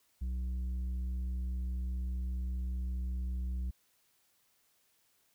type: tone with tanh clipping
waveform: sine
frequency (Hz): 62.5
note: B1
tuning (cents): +21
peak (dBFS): -34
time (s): 0.21-3.71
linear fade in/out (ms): 10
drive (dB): 6
effects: white hiss -72 dBFS RMS until 5.34 s